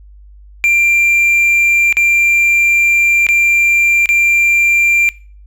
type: tone with dropouts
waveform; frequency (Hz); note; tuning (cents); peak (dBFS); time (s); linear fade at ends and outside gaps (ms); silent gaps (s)
triangle; 2374; D7; +18; -6; 0.64-5.09; 0; 1.926-1.969 / 3.267-3.288 / 4.058-4.09
effects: noise-tail reverb RT60 0.4 s tail -23 dB re dry + added 50 Hz sine -36 dBFS peak until 5.46 s